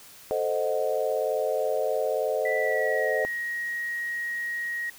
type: chord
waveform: sine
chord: A diminished seventh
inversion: none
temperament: equal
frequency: 440 / 523.3 / 622.3 / 740 Hz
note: A4 / C5 / Eb5 / Gb5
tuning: 0 / 0 / 0 / 0 cents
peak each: -29 / -28 / -28 / -34 dBFS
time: 0.31-3.25 s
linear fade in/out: 0 ms
type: tone with pitch glide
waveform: sine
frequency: 1975.5 to 1888.5 Hz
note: B6 to A#6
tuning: 0 to +22 cents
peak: -28 dBFS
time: 2.45-4.9 s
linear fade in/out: 5 ms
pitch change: -78 cents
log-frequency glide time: 2.59-3.09 s
effects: white hiss -49 dBFS RMS until 4.98 s